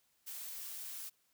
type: noise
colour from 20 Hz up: blue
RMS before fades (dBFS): -45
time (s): 0.26-1.1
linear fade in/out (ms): 20
effects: white hiss -75 dBFS RMS until 1.33 s